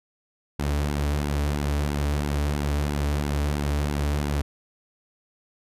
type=tone with flanger; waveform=sawtooth; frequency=72.7 Hz; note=D2; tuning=17 cents flat; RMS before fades=-25 dBFS; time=0.59-4.42 s; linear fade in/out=5 ms; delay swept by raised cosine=1.6 to 5.8 ms; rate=3 Hz; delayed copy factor=-0.55; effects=resampled to 32000 Hz